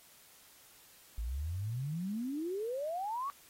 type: exponential sweep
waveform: sine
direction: up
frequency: 52.7 to 1160 Hz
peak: -34 dBFS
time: 1.18-3.3 s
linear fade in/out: 0 ms
effects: white hiss -60 dBFS RMS until 3.49 s + AAC 48 kbps